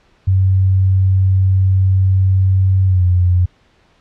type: tone with pitch glide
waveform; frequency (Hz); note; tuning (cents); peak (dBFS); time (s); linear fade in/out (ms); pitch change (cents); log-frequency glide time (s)
sine; 94.9 to 89.68; F#2 to F2; +44 to +46; -9; 0.27-3.46; 10; -98; 2.86-3.04
effects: pink hiss -54 dBFS RMS until 4 s + low-pass 4000 Hz 12 dB/octave